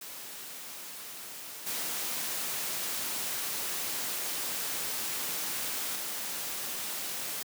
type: noise with level steps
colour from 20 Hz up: white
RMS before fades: -43 / -34 / -36 dBFS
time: 0.01-7.43 s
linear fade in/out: 5 ms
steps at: 1.66 / 5.95 s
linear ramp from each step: 10 ms
effects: high-pass 150 Hz 12 dB/octave